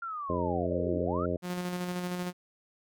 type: linear two-way sweep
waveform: sine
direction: down then up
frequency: 1402 to 283.3 to 1402 Hz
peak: -34 dBFS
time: 0.02-1.26 s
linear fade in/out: 5 ms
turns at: 0.97 s
type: harmonic tone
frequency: 88 Hz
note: F2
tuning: 14 cents sharp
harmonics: 1 / 2 / 3 / 4 / 5 / 6 / 7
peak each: -36 / -36 / -36 / -36 / -36 / -36 / -36 dBFS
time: 0.29-1.37 s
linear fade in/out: 10 ms
type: tone with tremolo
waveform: sawtooth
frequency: 178.9 Hz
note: F3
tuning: 42 cents sharp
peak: -27 dBFS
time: 1.42-2.33 s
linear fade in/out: 50 ms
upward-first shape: square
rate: 13 Hz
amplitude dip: 30%
effects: none